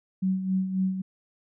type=tone with tremolo; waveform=sine; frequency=188.5 Hz; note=F#3; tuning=32 cents sharp; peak=-21 dBFS; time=0.22-1.02 s; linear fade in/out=10 ms; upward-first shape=sine; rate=3.7 Hz; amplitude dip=60%; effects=none